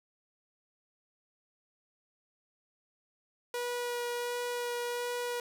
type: tone with vibrato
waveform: sawtooth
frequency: 483.8 Hz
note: B4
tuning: 36 cents flat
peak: -29 dBFS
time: 3.54-5.4 s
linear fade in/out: 2 ms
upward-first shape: sine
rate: 1.4 Hz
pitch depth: 9 cents each way
effects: none